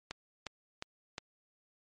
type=click train; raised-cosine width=0.2 ms; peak=-21 dBFS; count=4; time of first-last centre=0.11-1.181 s; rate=2.8 Hz; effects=MP3 48 kbps